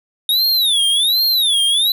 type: tone with vibrato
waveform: square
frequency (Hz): 3677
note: A#7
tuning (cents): -24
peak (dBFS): -13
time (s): 0.29-1.92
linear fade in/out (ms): 2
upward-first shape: sine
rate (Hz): 1.3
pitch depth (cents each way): 240
effects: none